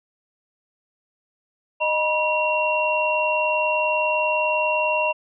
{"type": "tone cluster", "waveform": "sine", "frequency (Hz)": [616, 968, 2745], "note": ["D#5", "B5", "F7"], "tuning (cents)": [-17, -35, -31], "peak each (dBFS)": -23, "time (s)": [1.8, 5.13], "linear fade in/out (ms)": 20, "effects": []}